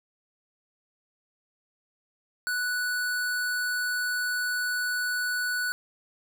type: tone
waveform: square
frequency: 1480 Hz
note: F#6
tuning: in tune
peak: -27 dBFS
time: 2.47-5.72 s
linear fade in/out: 0 ms
effects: none